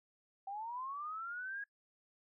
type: linear sweep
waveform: sine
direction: up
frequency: 766 to 1661.2 Hz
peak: -40 dBFS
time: 0.47-1.64 s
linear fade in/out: 5 ms
effects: noise-tail reverb RT60 0.1 s tail -21 dB re dry